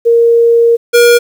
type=tone pair in turn; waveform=sine / square; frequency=466.2 / 476.3 Hz; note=A#4 / A#4; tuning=0 / +37 cents; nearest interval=unison; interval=37 cents; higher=second; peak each=-4 dBFS; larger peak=neither; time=0.05-0.77 / 0.93-1.19 s; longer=first; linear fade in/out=20 ms; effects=7-bit